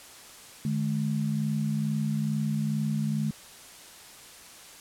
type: tone pair together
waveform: sine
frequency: 150.5 / 212.8 Hz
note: D3 / G#3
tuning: +43 / +42 cents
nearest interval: tritone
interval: 599 cents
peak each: -28 dBFS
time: 0.65-3.31 s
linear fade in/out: 2 ms
effects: white hiss -48 dBFS RMS until 4.8 s + low-pass 11000 Hz 12 dB/octave